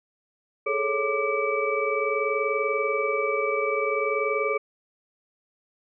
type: tone cluster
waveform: sine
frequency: 418.1 / 438.6 / 554 / 1184 / 2296 Hz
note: G#4 / A4 / C#5 / D6 / D7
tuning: +12 / -6 / -1 / +14 / -40 cents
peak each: -29 dBFS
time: 0.66-4.58 s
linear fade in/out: 10 ms
effects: none